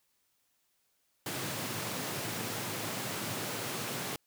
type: high-pass noise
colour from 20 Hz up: pink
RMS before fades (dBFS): -37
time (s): 1.26-4.16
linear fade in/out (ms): 2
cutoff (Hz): 100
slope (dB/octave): 96
effects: white hiss -75 dBFS RMS until 4.26 s